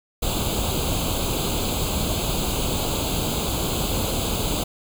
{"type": "noise with comb filter", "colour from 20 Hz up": "pink", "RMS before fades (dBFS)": -24, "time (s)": [0.22, 4.64], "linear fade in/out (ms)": 10, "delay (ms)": 0.27, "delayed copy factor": 0.9, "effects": []}